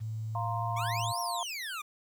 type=tone with pitch glide; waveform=sine; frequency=110 to 111.54 Hz; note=A2 to A2; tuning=0 to +24 cents; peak=-33 dBFS; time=0-1.13 s; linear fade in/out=20 ms; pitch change=+24 cents; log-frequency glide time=0.55-0.64 s
type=chord; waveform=sine; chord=F suspended fourth; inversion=none; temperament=equal; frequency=698.5 / 932.3 / 1046.5 Hz; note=F5 / Bb5 / C6; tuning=0 / 0 / 0 cents; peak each=-36 dBFS; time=0.35-1.43 s; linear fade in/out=2 ms
type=exponential two-way sweep; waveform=25% pulse; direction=up then down; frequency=1064 to 5790 to 1161 Hz; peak=-32 dBFS; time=0.76-1.82 s; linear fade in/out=10 ms; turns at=1.2 s
effects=10-bit